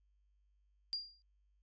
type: tone with exponential decay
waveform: sine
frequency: 4789 Hz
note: D8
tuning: 33 cents sharp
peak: -33 dBFS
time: 0.93-1.22 s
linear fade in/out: 0 ms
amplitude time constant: 62 ms
effects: added 50 Hz sine -70 dBFS peak until 1.62 s + resampled to 16000 Hz